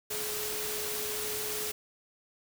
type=tone in noise; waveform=sine; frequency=424.9 Hz; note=G#4; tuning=40 cents sharp; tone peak=-39 dBFS; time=0.1-1.72 s; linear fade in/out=10 ms; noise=white; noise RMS=-35 dBFS; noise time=0.1-1.72 s; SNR=-7 dB; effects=none